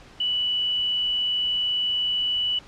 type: tone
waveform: sine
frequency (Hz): 2960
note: F#7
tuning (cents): 0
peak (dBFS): -21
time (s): 0.2-2.59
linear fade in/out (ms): 5
effects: pink hiss -48 dBFS RMS until 2.67 s + low-pass 5000 Hz 12 dB/octave